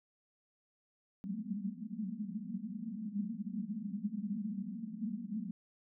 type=band-pass noise; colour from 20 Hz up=pink; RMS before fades=-40 dBFS; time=1.24-5.51 s; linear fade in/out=0 ms; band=190 to 230 Hz; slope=96 dB/octave; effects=none